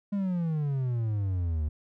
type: exponential sweep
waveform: triangle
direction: down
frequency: 206.1 to 73.5 Hz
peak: -24 dBFS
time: 0.12-1.69 s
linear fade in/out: 10 ms
effects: none